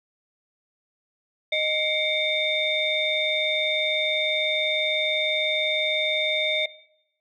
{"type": "tone cluster", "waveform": "sine", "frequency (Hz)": [618, 2134, 2278, 3624], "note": ["D#5", "C7", "C#7", "A#7"], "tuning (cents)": [-12, 34, 47, -50], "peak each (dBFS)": [-26, -27, -28, -25], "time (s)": [1.52, 6.66], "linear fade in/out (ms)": 5, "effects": ["noise-tail reverb RT60 0.8 s tail -18 dB re dry", "tanh soft clip ceiling -11 dBFS"]}